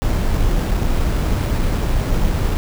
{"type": "noise with sample-and-hold", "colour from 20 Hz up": "brown", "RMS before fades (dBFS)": -17, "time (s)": [0.02, 2.57], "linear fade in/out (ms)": 0, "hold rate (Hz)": 6300, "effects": []}